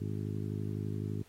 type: harmonic tone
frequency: 51.91 Hz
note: G#1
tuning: in tune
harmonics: 2 / 3 / 4 / 5 / 6 / 7 / 8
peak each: -36 / -40 / -42 / -44 / -46 / -47 / -48 dBFS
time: 0-1.23 s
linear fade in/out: 10 ms
effects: pink hiss -63 dBFS RMS until 1.28 s + AAC 48 kbps